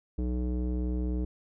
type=tone with low-pass filter; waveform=square; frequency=61.74 Hz; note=B1; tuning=in tune; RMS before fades=-30 dBFS; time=0.18-1.25 s; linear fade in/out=5 ms; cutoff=360 Hz; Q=2.2; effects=none